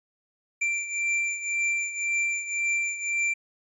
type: beating tone pair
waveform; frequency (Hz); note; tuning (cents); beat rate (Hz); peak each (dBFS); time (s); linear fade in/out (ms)
square; 2354 / 2355.9; D7 / D7; +3 / +5; 1.9; -27 / -32; 0.61-3.34; 10
effects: resampled to 24000 Hz